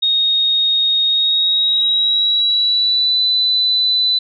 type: tone with pitch glide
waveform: sine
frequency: 3729 to 3997 Hz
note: A#7 to B7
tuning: 0 to +20 cents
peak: -12 dBFS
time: 0.02-4.19 s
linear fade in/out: 10 ms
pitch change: +120 cents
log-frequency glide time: 1.06-3.21 s
effects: none